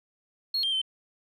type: tone with pitch steps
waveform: sine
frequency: 4276 / 3179 / 3084 Hz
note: C8 / G7 / G7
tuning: +37 / +24 / -29 cents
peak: -23 dBFS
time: 0.54-0.816 s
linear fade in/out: 5 ms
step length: 92 ms
effects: tanh soft clip ceiling -22 dBFS